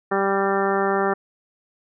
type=harmonic tone with a mistuned harmonic; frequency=196 Hz; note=G3; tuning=in tune; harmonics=1 / 2 / 3 / 4 / 5 / 6 / 7 / 8 / 9; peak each=-28 / -22 / -28 / -25 / -32 / -28 / -29 / -34 / -31 dBFS; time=0.11-1.14 s; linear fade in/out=10 ms; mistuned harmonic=9; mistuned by=+31 cents; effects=none